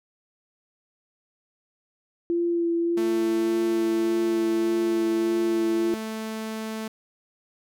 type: tone with vibrato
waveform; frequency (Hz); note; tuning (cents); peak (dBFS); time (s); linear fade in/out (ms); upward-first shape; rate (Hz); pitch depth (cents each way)
sine; 340.5; F4; -44; -21; 2.3-5.94; 0; sine; 1.7; 16
type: tone with pitch glide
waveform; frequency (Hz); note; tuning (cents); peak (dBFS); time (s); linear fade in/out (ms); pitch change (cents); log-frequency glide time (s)
sawtooth; 221.9 to 219.9; A3 to A3; +15 to -1; -26; 2.97-6.88; 5; -16; 3.72-4.39
effects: none